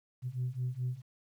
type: beating tone pair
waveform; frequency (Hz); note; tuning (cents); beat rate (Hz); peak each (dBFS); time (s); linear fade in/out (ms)
sine; 123.47 / 128.17; B2 / C3; 0 / -35; 4.7; -35 / -34; 0.22-1.02; 50
effects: tanh soft clip ceiling -27 dBFS + 11-bit